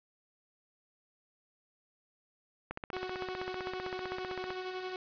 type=click train; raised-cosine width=0.5 ms; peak=-23 dBFS; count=29; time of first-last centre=2.71-4.505 s; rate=15.6 Hz
type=tone with tremolo; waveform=sawtooth; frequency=370 Hz; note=F#4; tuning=in tune; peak=-32 dBFS; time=2.93-4.96 s; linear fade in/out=0 ms; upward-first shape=sine; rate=11 Hz; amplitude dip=40%
effects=resampled to 11025 Hz + 8-bit